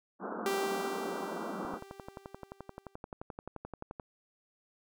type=band-pass noise; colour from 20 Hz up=pink; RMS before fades=-39 dBFS; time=0.19-1.8 s; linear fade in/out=50 ms; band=180 to 1500 Hz; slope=96 dB/octave
type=tone with exponential decay; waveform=sawtooth; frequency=392 Hz; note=G4; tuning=in tune; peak=-25 dBFS; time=0.46-2.95 s; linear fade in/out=1 ms; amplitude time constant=540 ms
type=click train; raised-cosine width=1 ms; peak=-27 dBFS; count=28; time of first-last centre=1.65-3.998 s; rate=11.5 Hz
effects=none